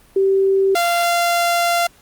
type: tone pair in turn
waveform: sine / sawtooth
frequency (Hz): 387.8 / 691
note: G4 / F5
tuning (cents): -19 / -19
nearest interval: minor seventh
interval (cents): 1000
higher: second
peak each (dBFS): -12 / -11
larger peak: second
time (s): 0.16-0.75 / 0.75-1.87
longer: second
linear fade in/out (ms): 5
effects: pink hiss -51 dBFS RMS until 2.01 s + Opus 32 kbps